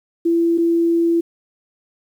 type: tone pair in turn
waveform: sine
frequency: 336.4 / 336.4 Hz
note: E4 / E4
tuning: +35 / +35 cents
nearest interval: unison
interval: 0 cents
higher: neither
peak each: -13 dBFS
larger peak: neither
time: 0.25-0.58 / 0.58-1.21 s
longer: second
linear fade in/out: 10 ms
effects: 8-bit